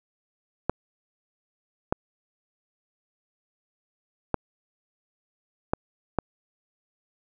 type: clicks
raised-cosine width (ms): 1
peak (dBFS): -8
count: 5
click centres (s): 0.696 / 1.925 / 4.343 / 5.735 / 6.187
effects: none